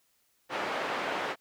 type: band-pass noise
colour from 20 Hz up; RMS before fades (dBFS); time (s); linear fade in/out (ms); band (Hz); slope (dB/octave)
pink; -33; 0.49-1.36; 50; 450 to 2200; 12
effects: white hiss -71 dBFS RMS until 1.4 s